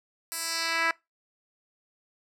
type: tone with band-pass filter sweep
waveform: 10% pulse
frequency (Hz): 330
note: E4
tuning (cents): +2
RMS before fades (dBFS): -29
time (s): 0.32-0.91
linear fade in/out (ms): 0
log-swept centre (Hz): 11000 to 1800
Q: 1.3
effects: noise-tail reverb RT60 0.2 s tail -22 dB re dry